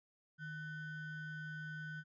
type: ring-modulated tone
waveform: triangle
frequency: 828 Hz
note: G#5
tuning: 5 cents flat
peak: -38 dBFS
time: 0.38-2.04 s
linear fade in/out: 50 ms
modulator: 673 Hz
effects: resampled to 16000 Hz